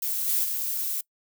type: noise with level steps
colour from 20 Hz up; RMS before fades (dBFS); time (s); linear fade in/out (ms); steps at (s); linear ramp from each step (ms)
violet; -28 / -24 / -29; 0.02-1.01; 5; 0.27 / 0.43; 20
effects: noise-tail reverb RT60 0.1 s tail -23 dB re dry